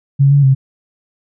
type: tone with pitch steps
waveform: sine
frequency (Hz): 138.7 / 142 / 133.9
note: C#3 / C#3 / C3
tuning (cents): +1 / +42 / +40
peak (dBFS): -6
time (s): 0.19-0.55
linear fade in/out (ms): 20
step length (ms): 120
effects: none